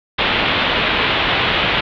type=low-pass noise; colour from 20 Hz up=white; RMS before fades=-17 dBFS; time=0.18-1.81 s; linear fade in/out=10 ms; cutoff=3600 Hz; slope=48 dB/octave; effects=none